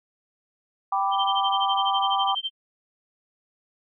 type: chord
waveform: sine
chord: G major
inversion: none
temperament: equal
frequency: 784 / 987.8 / 1174.7 Hz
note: G5 / B5 / D6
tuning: 0 / 0 / 0 cents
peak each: -24 / -27 / -26 dBFS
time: 0.92-2.35 s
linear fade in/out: 5 ms
type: tone with tremolo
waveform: sine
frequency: 3132 Hz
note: G7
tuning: 2 cents flat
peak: -23 dBFS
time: 1.11-2.51 s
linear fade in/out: 50 ms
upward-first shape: sine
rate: 12 Hz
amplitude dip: 100%
effects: none